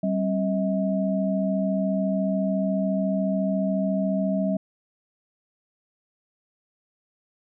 sine tone cluster, 193.6 / 267.7 / 638 Hz, G3 / C4 / D#5, -21 / +40 / +43 cents, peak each -23 / -30 / -27 dBFS, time 0.03-4.57 s, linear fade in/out 5 ms, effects none

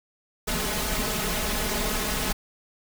pink noise with comb filter, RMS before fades -27 dBFS, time 0.47-2.33 s, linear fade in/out 10 ms, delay 4.7 ms, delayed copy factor +0.95, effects none

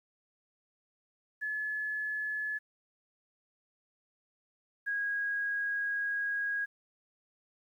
sine tone pair in turn, 1713 / 1644.4 Hz, A6 / G#6, -47 / -18 cents, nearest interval minor second, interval 71 cents, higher first, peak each -32 / -30 dBFS, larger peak second, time 1.41-2.59 / 4.86-6.66 s, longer second, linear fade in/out 20 ms, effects 11-bit

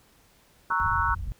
sine chord, F# dominant seventh, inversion first, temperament equal, 932.3 / 1108.7 / 1318.5 / 1480 Hz, A#5 / C#6 / E6 / F#6, 0 / 0 / 0 / 0 cents, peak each -28 dBFS, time 0.7-1.15 s, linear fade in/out 10 ms
clicks, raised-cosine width 1 ms, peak -30 dBFS, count 2, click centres 0.703 / 0.722 s
white low-pass noise, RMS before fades -32 dBFS, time 0.8-1.32 s, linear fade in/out 0 ms, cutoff 100 Hz, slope 24 dB/octave
effects pink hiss -60 dBFS RMS until 1.39 s

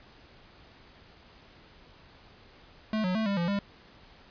square tone with pitch steps, 217.1 / 182.9 / 220.3 / 199.6 / 171.7 / 200.7 Hz, A3 / F#3 / A3 / G3 / F3 / G3, -23 / -20 / +2 / +32 / -29 / +41 cents, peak -27 dBFS, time 2.93-3.59 s, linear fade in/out 2 ms, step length 110 ms, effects pink hiss -55 dBFS RMS until 4.3 s + resampled to 11025 Hz

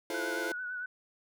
sawtooth chord, F major seventh, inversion third, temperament just, 327.4 / 349.2 / 436.5 / 523.8 Hz, E4 / F4 / A4 / C5, -12 / 0 / -14 / +2 cents, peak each -35 dBFS, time 0.1-0.52 s, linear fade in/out 2 ms
sine tone with vibrato, 1480 Hz, F#6, in tune, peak -35 dBFS, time 0.14-0.86 s, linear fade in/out 5 ms, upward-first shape triangle, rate 8.9 Hz, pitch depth 46 cents each way
effects none

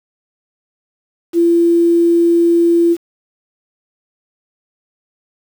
sine tone with quantisation, 340 Hz, F4, 46 cents flat, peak -8 dBFS, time 1.33-2.97 s, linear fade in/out 50 ms, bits 6, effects none

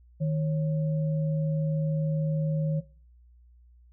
sine tone pair together, 155.56 / 548.3 Hz, D#3 / C#5, 0 / -19 cents, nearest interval octave + minor seventh, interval 2181 cents, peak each -24 / -35 dBFS, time 0.2-2.81 s, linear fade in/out 20 ms, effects noise-tail reverb RT60 0.4 s tail -18 dB re dry + added 60 Hz sine -53 dBFS peak until 3.92 s

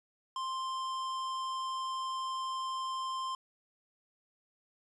sine tone with tanh clipping, 1048 Hz, C6, 2 cents sharp, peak -36 dBFS, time 0.36-3.35 s, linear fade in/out 2 ms, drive 16 dB, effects resampled to 24000 Hz

